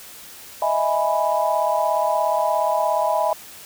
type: chord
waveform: sine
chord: E major seventh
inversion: third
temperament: equal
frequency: 622.3 / 659.3 / 830.6 / 987.8 Hz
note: D#5 / E5 / G#5 / B5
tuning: 0 / 0 / 0 / 0 cents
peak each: -23 dBFS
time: 0.62-3.33 s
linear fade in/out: 2 ms
effects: white hiss -41 dBFS RMS until 3.65 s